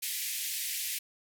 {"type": "band-pass noise", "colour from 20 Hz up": "white", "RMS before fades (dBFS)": -35, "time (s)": [0.02, 0.99], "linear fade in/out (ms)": 10, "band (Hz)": [1900, 16000], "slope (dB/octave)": 48, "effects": []}